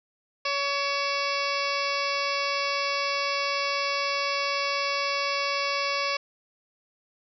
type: harmonic tone with a mistuned harmonic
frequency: 563 Hz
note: C#5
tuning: 27 cents sharp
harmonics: 1 / 2 / 3 / 4 / 5 / 6 / 7 / 8 / 9 / 10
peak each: -32 / -30 / -38 / -32 / -34 / -39 / -41 / -36 / -34 / -42 dBFS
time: 0.45-6.17 s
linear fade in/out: 5 ms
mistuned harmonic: 5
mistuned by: -69 cents
effects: none